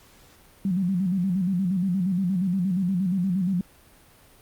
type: tone with vibrato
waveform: sine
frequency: 185 Hz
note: F#3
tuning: in tune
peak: -21 dBFS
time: 0.65-3.61 s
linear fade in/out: 2 ms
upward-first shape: square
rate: 8.5 Hz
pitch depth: 91 cents each way
effects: pink hiss -54 dBFS RMS until 4.41 s + Opus 48 kbps